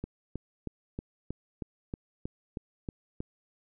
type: click train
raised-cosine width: 3 ms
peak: -22 dBFS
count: 11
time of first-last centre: 0.04-3.205 s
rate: 3.16 Hz
effects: none